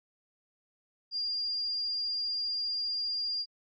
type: tone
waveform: sine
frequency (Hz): 4805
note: D8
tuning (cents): +39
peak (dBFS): -30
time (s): 1.11-3.46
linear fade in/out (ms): 50
effects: AAC 64 kbps